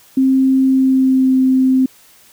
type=tone with pitch glide; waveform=sine; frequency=264.6 to 260.7 Hz; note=C4 to C4; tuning=+20 to -6 cents; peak=-9 dBFS; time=0.17-1.86 s; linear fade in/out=5 ms; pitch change=-26 cents; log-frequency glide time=0.65-1.37 s; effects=white hiss -47 dBFS RMS until 2.32 s